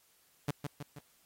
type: tone with echo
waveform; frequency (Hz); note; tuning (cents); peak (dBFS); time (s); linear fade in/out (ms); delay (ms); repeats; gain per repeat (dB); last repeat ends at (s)
sawtooth; 144.9; D3; -23; -26; 0.48-0.51; 5; 160; 3; -5; 0.99
effects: white hiss -68 dBFS RMS until 1.25 s + AAC 48 kbps